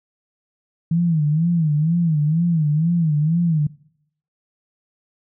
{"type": "tone with vibrato", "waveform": "sine", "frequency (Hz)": 160, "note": "D#3", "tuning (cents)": 49, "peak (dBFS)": -15, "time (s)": [0.91, 3.67], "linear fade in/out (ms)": 5, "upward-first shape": "sine", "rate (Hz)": 2.1, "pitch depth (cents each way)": 140, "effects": ["noise-tail reverb RT60 0.7 s tail -22 dB re dry"]}